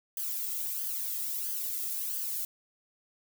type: noise with flanger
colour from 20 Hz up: violet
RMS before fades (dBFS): -34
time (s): 0.17-2.45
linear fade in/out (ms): 2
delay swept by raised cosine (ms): 0.63 to 1.56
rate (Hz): 1.5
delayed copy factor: +0.65
effects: none